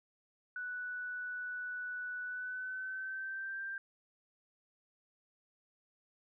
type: tone with pitch glide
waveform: sine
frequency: 1482 to 1579.2 Hz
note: F#6 to G6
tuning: +2 to +12 cents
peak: -38 dBFS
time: 0.56-3.78 s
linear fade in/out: 2 ms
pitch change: +110 cents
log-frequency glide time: 2.23-3.62 s
effects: none